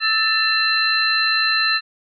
sine tone cluster, 1311 / 1770 / 2694 / 4081 Hz, E6 / A6 / E7 / C8, -10 / +10 / +37 / -44 cents, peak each -24 / -20 / -24 / -19 dBFS, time 0-1.81 s, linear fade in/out 50 ms, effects none

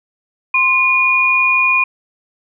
sine tone pair together, 1043.5 / 2442 Hz, C6 / D#7, -5 / -33 cents, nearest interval octave + minor third, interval 1472 cents, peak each -17 / -11 dBFS, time 0.54-1.84 s, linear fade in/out 5 ms, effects none

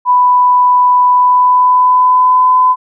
sine tone with pitch glide, 992 to 1011.1 Hz, B5 to B5, +7 to +40 cents, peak -5 dBFS, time 0.05-2.76 s, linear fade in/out 50 ms, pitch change +33 cents, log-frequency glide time 1.09-2.53 s, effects none

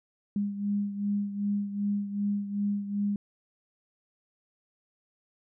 sine beating tone pair, 202.7 / 205.3 Hz, G#3 / G#3, -42 / -20 cents, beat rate 2.6 Hz, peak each -28 / -34 dBFS, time 0.36-3.16 s, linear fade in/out 2 ms, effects none

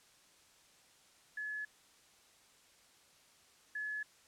sine tone pair in turn, 1707 / 1707 Hz, G#6 / G#6, +47 / +47 cents, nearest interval unison, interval 0 cents, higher neither, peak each -38 / -37 dBFS, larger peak second, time 1.37-1.65 / 3.75-4.03 s, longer neither, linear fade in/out 5 ms, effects white hiss -65 dBFS RMS until 4.27 s + low-pass 9000 Hz 12 dB/octave

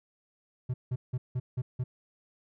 triangle tone bursts, 125.7 Hz, B2, 31 cents sharp, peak -26 dBFS, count 6, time 0.69-1.84 s, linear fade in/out 10 ms, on 50 ms, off 170 ms, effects none

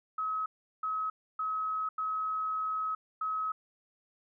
sine tone bursts at uneven times, 1279 Hz, D#6, 47 cents sharp, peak -30 dBFS, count 5, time 0.18-0.46 / 0.83-1.1 / 1.39-1.89 / 1.98-2.95 / 3.21-3.52 s, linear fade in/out 5 ms, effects none

